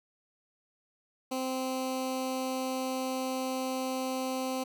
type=tone with notch filter; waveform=15% pulse; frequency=260 Hz; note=C4; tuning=11 cents flat; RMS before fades=-33 dBFS; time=1.31-4.64 s; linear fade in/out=10 ms; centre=1700 Hz; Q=1.2; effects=none